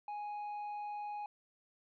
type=tone with tanh clipping; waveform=sine; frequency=830.6 Hz; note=G#5; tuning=in tune; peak=-40 dBFS; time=0.08-1.26 s; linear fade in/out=2 ms; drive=4 dB; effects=none